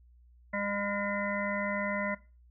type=harmonic tone; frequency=202.6 Hz; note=G#3; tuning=43 cents flat; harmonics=1 / 3 / 5 / 7 / 9 / 10; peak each=-36 / -35 / -39 / -41 / -39 / -36 dBFS; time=0.53-2.15 s; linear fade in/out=10 ms; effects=noise-tail reverb RT60 0.3 s tail -18 dB re dry + added 60 Hz sine -56 dBFS peak until 2.5 s